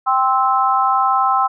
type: chord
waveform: sine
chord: C major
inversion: second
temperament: just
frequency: 784.9 / 1046.5 / 1308.1 Hz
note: G5 / C6 / E6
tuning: +2 / 0 / -14 cents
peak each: -17 dBFS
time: 0.06-1.48 s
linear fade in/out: 20 ms
effects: none